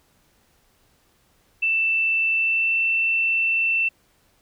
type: tone with pitch glide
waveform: sine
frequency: 2662 to 2679 Hz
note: E7 to E7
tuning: +16 to +27 cents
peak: -18 dBFS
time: 1.62-3.89 s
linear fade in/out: 10 ms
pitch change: +11 cents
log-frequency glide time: 2.32-2.79 s
effects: pink hiss -62 dBFS RMS until 4.41 s